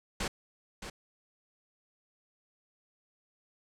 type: noise with echo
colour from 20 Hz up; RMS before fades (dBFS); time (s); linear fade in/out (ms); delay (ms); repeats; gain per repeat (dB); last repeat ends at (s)
pink; -33; 0.2-0.28; 5; 620; 1; -9; 0.9
effects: low-pass 8000 Hz 12 dB/octave